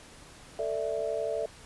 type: chord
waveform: sine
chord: A suspended fourth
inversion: none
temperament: equal with one note detuned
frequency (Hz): 446.1 / 587.3 / 659.3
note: A4 / D5 / E5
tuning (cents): +24 / 0 / 0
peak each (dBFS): -33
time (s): 0.59-1.46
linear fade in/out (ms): 2
effects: pink hiss -51 dBFS RMS until 1.65 s + resampled to 24000 Hz